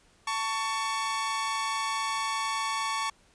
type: tone pair together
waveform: sawtooth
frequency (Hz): 890.3 / 1119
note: A5 / C#6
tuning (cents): +20 / +16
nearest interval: major third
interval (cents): 396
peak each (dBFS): -29 / -26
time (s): 0.27-3.1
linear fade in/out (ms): 5
effects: pink hiss -62 dBFS RMS until 3.34 s + resampled to 22050 Hz